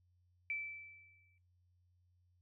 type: tone with exponential decay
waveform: sine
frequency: 2322 Hz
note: D7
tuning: 20 cents flat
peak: -35 dBFS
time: 0.5-1.38 s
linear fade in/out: 1 ms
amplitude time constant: 190 ms
effects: noise-tail reverb RT60 0.4 s tail -24 dB re dry + added 89 Hz sine -70 dBFS peak until 2.41 s